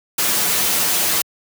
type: noise with comb filter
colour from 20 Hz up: white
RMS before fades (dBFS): -18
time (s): 0.18-1.22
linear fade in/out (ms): 5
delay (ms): 7.6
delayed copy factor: -0.75
effects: high-pass 100 Hz 12 dB/octave